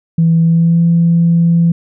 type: tone with pitch glide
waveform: sine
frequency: 164.81 to 168.56 Hz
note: E3 to E3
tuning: 0 to +39 cents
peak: -6 dBFS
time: 0.18-1.72 s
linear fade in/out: 5 ms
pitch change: +39 cents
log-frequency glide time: 0.42-0.81 s
effects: tanh soft clip ceiling -2 dBFS